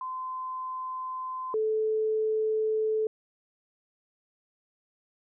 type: tone pair in turn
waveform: sine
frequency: 1030 / 435.6 Hz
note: C6 / A4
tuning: -28 / -17 cents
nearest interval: octave + minor third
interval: 1489 cents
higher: first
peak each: -32 / -24 dBFS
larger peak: second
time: 0.01-1.54 / 1.54-3.07 s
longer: neither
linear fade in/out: 2 ms
effects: none